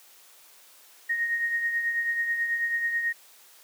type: tone with tremolo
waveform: sine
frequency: 1864.7 Hz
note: A#6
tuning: in tune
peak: -22 dBFS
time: 1.09-3.13 s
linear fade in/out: 10 ms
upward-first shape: triangle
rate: 9.2 Hz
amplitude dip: 55%
effects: white hiss -54 dBFS RMS until 3.63 s + high-pass 400 Hz 12 dB/octave